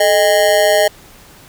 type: tone with amplitude modulation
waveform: square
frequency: 619 Hz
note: D#5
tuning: 9 cents flat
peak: -6 dBFS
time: 0-0.88 s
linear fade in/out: 5 ms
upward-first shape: sine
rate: 186 Hz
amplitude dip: 90%
effects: pink hiss -42 dBFS RMS until 1.48 s